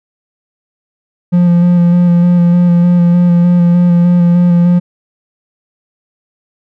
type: tone with vibrato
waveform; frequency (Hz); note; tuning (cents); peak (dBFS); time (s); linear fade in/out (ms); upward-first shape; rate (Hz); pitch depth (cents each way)
triangle; 174.61; F3; 0; -3; 1.32-4.8; 20; square; 3.3; 16
effects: none